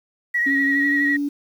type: tone with vibrato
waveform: sine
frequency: 1910 Hz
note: A#6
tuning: 42 cents sharp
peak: -17 dBFS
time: 0.34-1.17 s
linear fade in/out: 10 ms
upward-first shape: sine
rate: 12 Hz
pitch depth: 31 cents each way
type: tone with pitch glide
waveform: sine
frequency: 277.2 to 286.8 Hz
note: C#4 to D4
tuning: 0 to -41 cents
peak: -20 dBFS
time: 0.46-1.29 s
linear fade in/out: 10 ms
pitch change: +59 cents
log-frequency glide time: 0.67-0.89 s
effects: tanh soft clip ceiling -8 dBFS + 8-bit